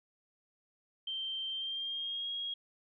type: tone with pitch glide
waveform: sine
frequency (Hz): 3136 to 3282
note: G7 to G#7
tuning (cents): 0 to -21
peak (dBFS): -35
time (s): 1.07-2.54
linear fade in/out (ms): 5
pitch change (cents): +79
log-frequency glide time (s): 1.49-2.29
effects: none